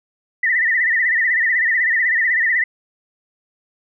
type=tone with vibrato; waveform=sine; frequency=1900 Hz; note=A#6; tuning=33 cents sharp; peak=-14 dBFS; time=0.43-2.64 s; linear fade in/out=5 ms; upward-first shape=sine; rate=16 Hz; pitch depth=110 cents each way; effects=none